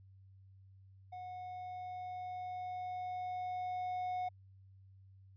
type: tone with level ramp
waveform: triangle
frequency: 730 Hz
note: F#5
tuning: 24 cents flat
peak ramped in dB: -42 to -33 dBFS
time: 1.12-4.29 s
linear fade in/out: 10 ms
effects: added 96 Hz sine -57 dBFS peak until 5.36 s + resampled to 11025 Hz